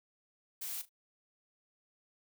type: noise with echo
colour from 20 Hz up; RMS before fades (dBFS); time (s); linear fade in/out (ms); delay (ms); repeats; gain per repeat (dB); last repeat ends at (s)
blue; -40; 0.61-0.82; 10; 37; 2; -15; 0.894
effects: none